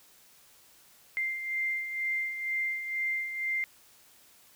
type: beating tone pair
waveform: sine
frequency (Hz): 2093 / 2095.1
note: C7 / C7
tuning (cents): 0 / +2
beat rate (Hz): 2.1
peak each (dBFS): -38 / -30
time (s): 1.17-3.64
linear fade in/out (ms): 0
effects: white hiss -59 dBFS RMS until 4.55 s